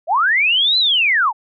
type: linear two-way sweep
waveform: sine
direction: up then down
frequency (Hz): 579 to 4099 to 791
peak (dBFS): -12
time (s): 0.07-1.33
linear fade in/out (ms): 50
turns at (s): 0.78
effects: none